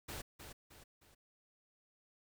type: noise with echo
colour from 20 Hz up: pink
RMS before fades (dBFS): -45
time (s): 0.08-0.22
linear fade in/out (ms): 10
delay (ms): 310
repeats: 3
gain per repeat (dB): -7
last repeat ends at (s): 1.15
effects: none